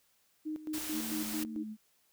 sine tone with tremolo, 309.1 Hz, D#4, 11 cents flat, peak -34 dBFS, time 0.45-1.64 s, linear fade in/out 20 ms, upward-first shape square, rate 4.5 Hz, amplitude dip 75%
white noise, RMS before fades -40 dBFS, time 0.73-1.44 s, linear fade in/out 10 ms
sine tone with vibrato, 220 Hz, A3, in tune, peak -39 dBFS, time 0.91-1.77 s, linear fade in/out 50 ms, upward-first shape sine, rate 2.2 Hz, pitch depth 37 cents each way
effects white hiss -71 dBFS RMS until 2.12 s

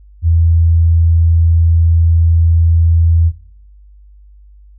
sine tone, 83 Hz, E2, 12 cents sharp, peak -7 dBFS, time 0.22-3.32 s, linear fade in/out 50 ms, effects noise-tail reverb RT60 0.7 s tail -20 dB re dry + added 50 Hz sine -38 dBFS peak until 4.78 s

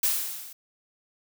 blue noise with level ramp, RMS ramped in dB -22 to -45 dBFS, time 0.03-0.53 s, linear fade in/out 5 ms, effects none

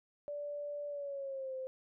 sine tone with pitch glide, 582 to 521.5 Hz, D5 to C5, -16 to -6 cents, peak -38 dBFS, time 0.28-1.67 s, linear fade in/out 0 ms, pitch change -190 cents, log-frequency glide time 0.88-1.55 s, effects none

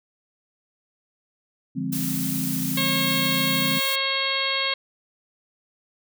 sine chord, D half-diminished seventh, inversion none, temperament equal, 146.83 / 174.61 / 207.7 / 261.6 Hz, D3 / F3 / Ab3 / C4, 0 / 0 / 0 / 0 cents, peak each -32 / -30 / -32 / -28 dBFS, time 1.75-3.8 s, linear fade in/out 20 ms
blue noise, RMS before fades -30 dBFS, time 1.92-3.96 s, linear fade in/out 10 ms
harmonic tone, 542 Hz, C#5, 39 cents flat, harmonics 1 / 2 / 3 / 4 / 5 / 6 / 7 / 8, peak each -33 / -31 / -34 / -28 / -32 / -28 / -31 / -30 dBFS, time 2.77-4.74 s, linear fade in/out 5 ms
effects none

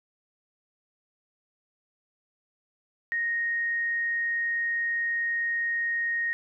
sine tone, 1864.7 Hz, A#6, in tune, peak -25 dBFS, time 3.12-6.33 s, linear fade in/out 0 ms, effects none

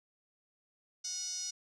5% pulse tone with band-pass filter, 731 Hz, F#5, 21 cents flat, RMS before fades -39 dBFS, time 1.04-1.51 s, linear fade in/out 10 ms, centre 5600 Hz, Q 7.5, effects none

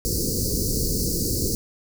pink band-stop noise, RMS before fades -24 dBFS, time 0.05-1.55 s, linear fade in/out 0 ms, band 510 to 4400 Hz, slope 96 dB/octave, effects none

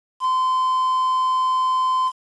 triangle tone with quantisation, 1030 Hz, C6, 28 cents flat, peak -15 dBFS, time 0.2-2.12 s, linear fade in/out 50 ms, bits 7, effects resampled to 22050 Hz

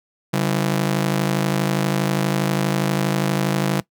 sawtooth ring-modulated tone, 164.81 Hz, E3, in tune, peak -11 dBFS, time 0.33-3.81 s, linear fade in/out 10 ms, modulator 26.2 Hz, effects noise-tail reverb RT60 0.1 s tail -20 dB re dry

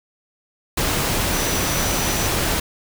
sine tone in noise, 5920 Hz, F#8, in tune, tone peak -29 dBFS, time 1.33-2.28 s, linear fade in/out 5 ms, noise pink, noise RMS -21 dBFS, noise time 0.77-2.6 s, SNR -11 dB, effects none

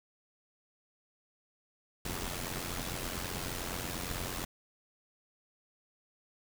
pink noise with amplitude modulation, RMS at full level -35 dBFS, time 2.05-4.45 s, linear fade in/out 5 ms, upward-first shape sine, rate 88.8 Hz, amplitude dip 65%, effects none

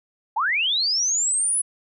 sine linear sweep, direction up, 784 to 10300 Hz, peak -19 dBFS, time 0.36-1.62 s, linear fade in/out 10 ms, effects none

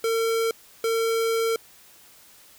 square tone bursts at uneven times, 453.9 Hz, A#4, 46 cents flat, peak -22 dBFS, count 2, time 0.04-0.51 / 0.84-1.56 s, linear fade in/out 2 ms, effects white hiss -52 dBFS RMS until 2.58 s

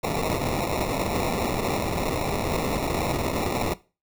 blue noise with sample-and-hold, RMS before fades -26 dBFS, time 0.03-3.74 s, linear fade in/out 10 ms, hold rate 1575 Hz, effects noise-tail reverb RT60 0.3 s tail -18 dB re dry

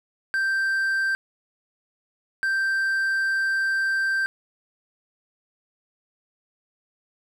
triangle tone bursts at uneven times, 1568 Hz, G6, in tune, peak -19 dBFS, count 2, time 0.34-1.15 / 2.43-4.26 s, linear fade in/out 0 ms, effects none

